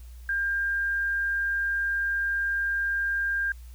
sine tone, 1600 Hz, G6, 35 cents sharp, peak -24 dBFS, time 0.29-3.52 s, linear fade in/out 2 ms, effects added 60 Hz sine -41 dBFS peak until 3.74 s + white hiss -59 dBFS RMS until 3.74 s

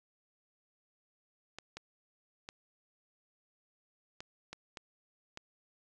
clicks, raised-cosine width 0.2 ms, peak -26 dBFS, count 7, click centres 1.586 / 1.77 / 2.489 / 4.205 / 4.53 / 4.772 / 5.374 s, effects resampled to 24000 Hz

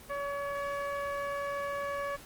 15% pulse tone with low-pass filter, 566 Hz, C#5, 36 cents sharp, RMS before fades -35 dBFS, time 0.09-2.17 s, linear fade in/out 20 ms, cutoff 1500 Hz, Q 0.76, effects pink hiss -51 dBFS RMS until 2.25 s + Opus 24 kbps

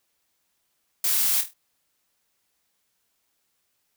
blue noise with echo, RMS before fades -23 dBFS, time 1.04-1.41 s, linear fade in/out 2 ms, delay 25 ms, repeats 5, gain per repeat -7 dB, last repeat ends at 1.535 s, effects white hiss -73 dBFS RMS until 3.96 s

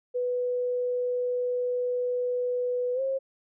sine tone with pitch glide, 494.3 to 535.9 Hz, B4 to C5, +1 to +41 cents, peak -25 dBFS, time 0.14-3.19 s, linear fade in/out 20 ms, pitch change +140 cents, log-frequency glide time 2.94-3.01 s, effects none

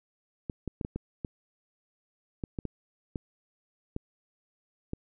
clicks, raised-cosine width 3 ms, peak -20 dBFS, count 12, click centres 0.498 / 0.677 / 0.812 / 0.849 / 0.96 / 1.248 / 2.438 / 2.588 / 2.653 / 3.158 / 3.964 / 4.934 s, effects none

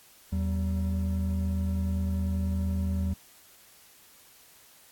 triangle tone pair together, 80.4 / 191.22 Hz, E2 / G3, -43 / -43 cents, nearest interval octave + minor third, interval 1500 cents, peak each -25 / -29 dBFS, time 0.32-3.14 s, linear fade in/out 10 ms, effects white hiss -56 dBFS RMS until 4.91 s + AAC 64 kbps

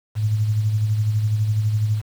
sine tone with tremolo, 107.2 Hz, A2, 45 cents flat, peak -15 dBFS, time 0.15-2.02 s, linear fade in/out 50 ms, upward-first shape sine, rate 12 Hz, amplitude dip 45%, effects 7-bit

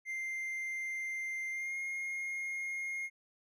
triangle tone with pitch glide, 2093 to 2139 Hz, C7 to C7, 0 to +38 cents, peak -34 dBFS, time 0.05-3.1 s, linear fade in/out 50 ms, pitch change +38 cents, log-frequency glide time 1.51-1.76 s, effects none

